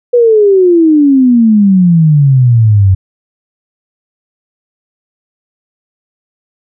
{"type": "exponential sweep", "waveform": "sine", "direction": "down", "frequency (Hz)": [493.9, 92.5], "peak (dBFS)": -3, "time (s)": [0.13, 2.95], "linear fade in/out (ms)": 10, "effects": []}